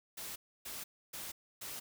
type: noise bursts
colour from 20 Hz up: white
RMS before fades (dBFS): -44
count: 4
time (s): 0.17-1.8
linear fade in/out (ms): 10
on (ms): 190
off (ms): 290
effects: none